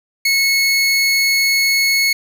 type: tone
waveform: 25% pulse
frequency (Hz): 2192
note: C#7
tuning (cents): -20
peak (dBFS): -9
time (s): 0.25-2.13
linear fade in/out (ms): 5
effects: none